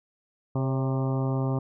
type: harmonic tone with a mistuned harmonic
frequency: 132.3 Hz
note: C3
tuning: 20 cents sharp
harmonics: 1 / 2 / 3 / 4 / 5 / 6 / 7 / 8 / 9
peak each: -25 / -31 / -35 / -37 / -39 / -41 / -42 / -43 / -44 dBFS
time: 0.55-1.59 s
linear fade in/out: 5 ms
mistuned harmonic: 4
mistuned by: +45 cents
effects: none